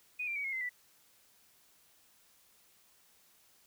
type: tone with pitch steps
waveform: sine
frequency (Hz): 2478 / 2367 / 2262 / 2161 / 2065 / 1972.5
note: D#7 / D7 / C#7 / C#7 / C7 / B6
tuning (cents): -8 / +13 / +34 / -45 / -23 / -3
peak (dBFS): -34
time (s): 0.19-0.694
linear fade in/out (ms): 10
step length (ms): 84
effects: white hiss -66 dBFS RMS until 3.66 s